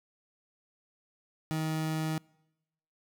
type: tone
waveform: 30% pulse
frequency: 157.7 Hz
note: D#3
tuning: 24 cents sharp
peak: -27 dBFS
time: 1.51-2.18 s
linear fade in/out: 0 ms
effects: noise-tail reverb RT60 0.9 s tail -26 dB re dry